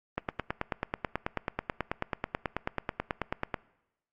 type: click train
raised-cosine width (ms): 0.5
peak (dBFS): -14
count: 32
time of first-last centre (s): 0.18-3.542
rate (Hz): 9.22
effects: noise-tail reverb RT60 0.9 s tail -22 dB re dry + Opus 32 kbps